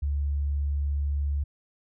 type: tone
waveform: sine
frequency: 71.5 Hz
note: D2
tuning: 46 cents flat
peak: -24 dBFS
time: 0.02-1.44 s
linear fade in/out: 10 ms
effects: none